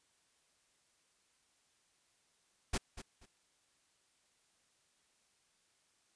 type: noise with echo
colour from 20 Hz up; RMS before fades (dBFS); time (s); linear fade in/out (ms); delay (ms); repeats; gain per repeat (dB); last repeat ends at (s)
pink; -33; 2.73-2.78; 10; 240; 2; -13; 3.26
effects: white hiss -74 dBFS RMS until 6.15 s + resampled to 22050 Hz